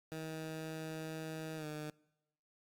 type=tone with pitch glide; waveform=15% pulse; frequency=158.7 to 151.97 Hz; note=D#3 to D#3; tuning=+35 to -40 cents; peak=-35 dBFS; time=0.12-1.9 s; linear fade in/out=0 ms; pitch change=-75 cents; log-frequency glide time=1.56-1.66 s; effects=noise-tail reverb RT60 0.9 s tail -24 dB re dry + Opus 48 kbps